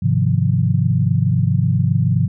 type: chord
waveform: sine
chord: F minor seventh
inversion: first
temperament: equal with one note detuned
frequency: 103.41 / 130.81 / 155.56 / 174.61 Hz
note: Ab2 / C3 / Eb3 / F3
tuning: -7 / 0 / 0 / 0 cents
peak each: -18 / -17 / -21 / -20 dBFS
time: 0.02-2.28 s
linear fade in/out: 10 ms
effects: none